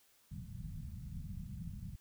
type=low-pass noise; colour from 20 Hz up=white; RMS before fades=-45 dBFS; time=0.31-1.96 s; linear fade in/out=5 ms; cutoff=190 Hz; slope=48 dB/octave; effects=white hiss -69 dBFS RMS until 2 s